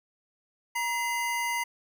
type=tone pair together; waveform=square; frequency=949 / 2046 Hz; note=A#5 / C7; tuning=+31 / -39 cents; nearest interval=octave + minor second; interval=1330 cents; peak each=-31 / -31 dBFS; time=0.75-1.64 s; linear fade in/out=10 ms; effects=none